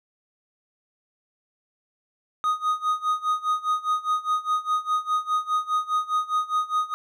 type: tone with tremolo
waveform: triangle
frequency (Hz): 1244.5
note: D#6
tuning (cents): 0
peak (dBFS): -17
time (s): 2.44-6.94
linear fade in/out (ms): 0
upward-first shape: sine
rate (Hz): 4.9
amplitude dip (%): 90
effects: none